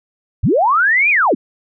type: linear two-way sweep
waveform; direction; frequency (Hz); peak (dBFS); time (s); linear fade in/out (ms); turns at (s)
sine; up then down; 53.3 to 2500 to 171.7; -10; 0.43-1.35; 10; 1.1
effects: none